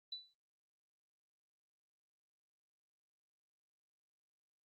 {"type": "tone with exponential decay", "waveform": "sine", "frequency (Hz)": 3975, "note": "B7", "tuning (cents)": 10, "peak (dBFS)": -39, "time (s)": [0.12, 0.34], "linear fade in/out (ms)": 5, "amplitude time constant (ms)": 46, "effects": ["Opus 24 kbps"]}